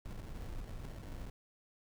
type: noise with sample-and-hold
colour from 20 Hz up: brown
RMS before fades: -44 dBFS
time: 0.05-1.3 s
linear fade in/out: 5 ms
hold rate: 1225 Hz
effects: none